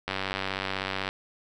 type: click train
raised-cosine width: 0.3 ms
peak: -13 dBFS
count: 98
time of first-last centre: 0.08-1.089 s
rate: 96.1 Hz
effects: none